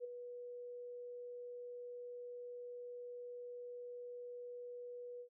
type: tone with ADSR envelope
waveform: sine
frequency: 487.6 Hz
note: B4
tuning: 22 cents flat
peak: -39 dBFS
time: 0-5.29 s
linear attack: 44 ms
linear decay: 12 ms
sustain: -7 dB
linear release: 86 ms
effects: none